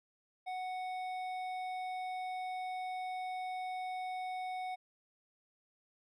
triangle tone with hard clipping, 740 Hz, F#5, in tune, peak -39 dBFS, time 0.46-4.76 s, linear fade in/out 20 ms, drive 13 dB, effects none

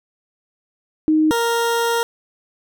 sine / 20% pulse tone pair in turn, 311.1 / 466.1 Hz, D#4 / A#4, 0 / 0 cents, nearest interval perfect fifth, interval 700 cents, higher second, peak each -12 dBFS, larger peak neither, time 1.08-1.31 / 1.31-2.03 s, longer second, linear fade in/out 0 ms, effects none

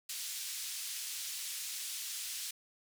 white band-pass noise, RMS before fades -41 dBFS, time 0.09-2.51 s, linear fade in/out 5 ms, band 2900 to 10000 Hz, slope 12 dB/octave, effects none

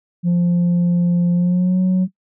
sine tone with pitch glide, 174.61 to 184.99 Hz, F3 to F#3, 0 to 0 cents, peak -10 dBFS, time 0.23-2.08 s, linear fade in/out 50 ms, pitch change +100 cents, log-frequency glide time 1.33-1.8 s, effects noise-tail reverb RT60 0.1 s tail -19 dB re dry + tanh soft clip ceiling -12 dBFS

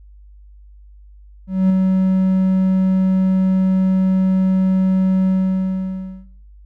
triangle tone with ADSR envelope, 188.3 Hz, F#3, 31 cents sharp, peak -7 dBFS, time 1.47-6.26 s, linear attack 230 ms, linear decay 4 ms, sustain -3 dB, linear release 990 ms, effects noise-tail reverb RT60 0.6 s tail -17 dB re dry + added 50 Hz sine -40 dBFS peak until 6.65 s

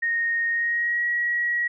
sine tone with pitch glide, 1857 to 1911.4 Hz, A#6 to A#6, -7 to +43 cents, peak -21 dBFS, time 0.02-1.68 s, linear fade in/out 10 ms, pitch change +50 cents, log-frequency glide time 0.51-1.05 s, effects none

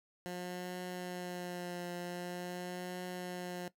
15% pulse tone with vibrato, 178.4 Hz, F3, 37 cents sharp, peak -33 dBFS, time 0.26-3.68 s, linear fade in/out 0 ms, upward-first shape triangle, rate 0.45 Hz, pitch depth 26 cents each way, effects noise-tail reverb RT60 0.1 s tail -17 dB re dry

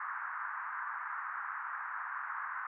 pink band-pass noise, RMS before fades -40 dBFS, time 0-2.67 s, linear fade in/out 5 ms, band 1000 to 1700 Hz, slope 48 dB/octave, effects none

